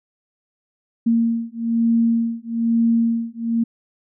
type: beating tone pair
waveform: sine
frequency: 230 / 231.1 Hz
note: A#3 / A#3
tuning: -23 / -15 cents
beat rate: 1.1 Hz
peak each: -19 dBFS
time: 1.06-3.64 s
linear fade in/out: 10 ms
effects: none